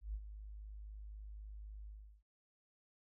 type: tone with ADSR envelope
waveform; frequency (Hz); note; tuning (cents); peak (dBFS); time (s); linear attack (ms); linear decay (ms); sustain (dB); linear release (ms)
sine; 51.91; G#1; 0; -37; 0.01-2.23; 130; 54; -10; 360
effects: none